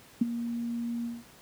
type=tone with ADSR envelope; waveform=sine; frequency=235.2 Hz; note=A#3; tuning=16 cents sharp; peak=-17 dBFS; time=0.21-1.24 s; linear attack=7 ms; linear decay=19 ms; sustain=-13 dB; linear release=200 ms; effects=pink hiss -54 dBFS RMS until 1.41 s + high-pass 80 Hz 12 dB/octave